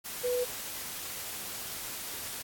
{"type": "tone in noise", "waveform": "sine", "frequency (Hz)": 493.9, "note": "B4", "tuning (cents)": 0, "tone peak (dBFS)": -27, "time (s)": [0.23, 0.45], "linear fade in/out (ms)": 20, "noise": "white", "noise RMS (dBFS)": -39, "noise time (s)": [0.04, 2.43], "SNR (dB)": 9, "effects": ["AAC 64 kbps"]}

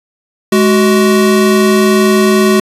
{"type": "tone pair together", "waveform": "square", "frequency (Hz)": [210.4, 374.3], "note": ["G#3", "F#4"], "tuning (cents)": [23, 20], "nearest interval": "minor seventh", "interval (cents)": 997, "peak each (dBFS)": -10, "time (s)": [0.52, 2.6], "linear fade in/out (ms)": 5, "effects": ["resampled to 32000 Hz"]}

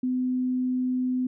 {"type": "tone", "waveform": "sine", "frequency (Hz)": 253.6, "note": "B3", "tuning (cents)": 46, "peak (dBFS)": -23, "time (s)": [0.03, 1.27], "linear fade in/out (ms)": 5, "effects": []}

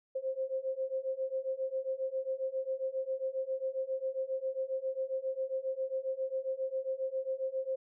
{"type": "beating tone pair", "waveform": "sine", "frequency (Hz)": [523.3, 530.7], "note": ["C5", "C5"], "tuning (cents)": [0, 24], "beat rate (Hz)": 7.4, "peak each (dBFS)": [-36, -35], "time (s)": [0.15, 7.76], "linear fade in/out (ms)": 10, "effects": []}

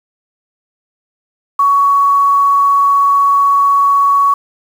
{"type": "tone with quantisation", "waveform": "sine", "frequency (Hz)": 1121, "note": "C#6", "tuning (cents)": 19, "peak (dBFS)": -7, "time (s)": [1.59, 4.34], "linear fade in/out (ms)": 5, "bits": 6, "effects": []}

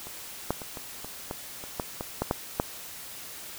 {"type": "clicks", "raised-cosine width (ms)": 1, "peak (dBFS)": [-27, -11, -24, -23, -24, -18, -26, -14, -18, -12, -10, -9], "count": 12, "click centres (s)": [0.07, 0.506, 0.618, 0.772, 1.046, 1.311, 1.639, 1.798, 2.009, 2.22, 2.311, 2.599], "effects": ["white hiss -42 dBFS RMS until 3.58 s"]}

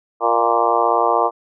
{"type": "harmonic tone with a mistuned harmonic", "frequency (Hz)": 116.54, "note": "A#2", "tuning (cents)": 0, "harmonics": [3, 4, 5, 6, 7, 8, 9, 10], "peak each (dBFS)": [-26, -21, -23, -20, -22, -22, -21, -22], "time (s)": [0.2, 1.31], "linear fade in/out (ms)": 50, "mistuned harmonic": 5, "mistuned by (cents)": 37, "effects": []}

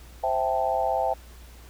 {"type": "chord", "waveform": "sine", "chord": "A minor seventh", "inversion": "first", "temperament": "equal", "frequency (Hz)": [523.3, 659.3, 784, 880], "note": ["C5", "E5", "G5", "A5"], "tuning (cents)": [0, 0, 0, 0], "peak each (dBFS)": [-29, -27, -26, -30], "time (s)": [0.23, 1.14], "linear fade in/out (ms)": 10, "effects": ["added 60 Hz sine -45 dBFS peak until 1.69 s", "pink hiss -52 dBFS RMS until 1.69 s"]}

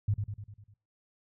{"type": "tone with echo", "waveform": "sine", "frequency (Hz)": 103, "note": "G#2", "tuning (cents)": -14, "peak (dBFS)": -24, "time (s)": [0.08, 0.14], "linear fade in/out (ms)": 5, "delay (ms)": 100, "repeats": 6, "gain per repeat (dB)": -5, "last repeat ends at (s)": 0.74, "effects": ["noise-tail reverb RT60 0.3 s tail -21 dB re dry"]}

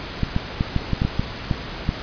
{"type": "clicks", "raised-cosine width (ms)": 5, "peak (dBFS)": -7, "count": 10, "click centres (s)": [0.233, 0.364, 0.609, 0.763, 0.933, 1.019, 1.05, 1.195, 1.512, 1.891], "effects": ["pink hiss -32 dBFS RMS until 2.02 s", "resampled to 11025 Hz"]}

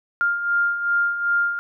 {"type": "beating tone pair", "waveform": "sine", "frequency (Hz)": [1400, 1402.6], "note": ["F6", "F6"], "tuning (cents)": [4, 7], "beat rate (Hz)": 2.6, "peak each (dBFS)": [-26, -19], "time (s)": [0.21, 1.59], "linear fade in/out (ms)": 0, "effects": []}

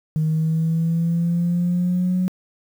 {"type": "linear sweep", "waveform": "sine", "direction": "up", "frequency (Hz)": [155.56, 184.3], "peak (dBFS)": -16, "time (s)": [0.16, 2.28], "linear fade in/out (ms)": 0, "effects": ["tanh soft clip ceiling -13 dBFS", "8-bit"]}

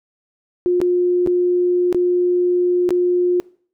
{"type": "tone with dropouts", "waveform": "sine", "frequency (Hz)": 356.5, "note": "F4", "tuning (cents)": 36, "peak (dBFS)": -13, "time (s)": [0.66, 3.4], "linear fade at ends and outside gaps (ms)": 0, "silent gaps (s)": [[0.803, 0.815], [1.263, 1.273], [1.927, 1.946], [2.891, 2.906]], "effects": ["noise-tail reverb RT60 0.5 s tail -23 dB re dry"]}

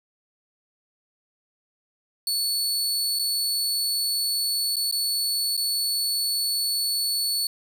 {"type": "tone with dropouts", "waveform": "sawtooth", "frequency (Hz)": 4435, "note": "C#8", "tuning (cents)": 0, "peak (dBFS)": -20, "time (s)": [2.27, 7.47], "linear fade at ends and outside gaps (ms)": 2, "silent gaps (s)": [[3.189, 3.194], [4.758, 4.766], [4.913, 4.924], [5.568, 5.575]], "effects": []}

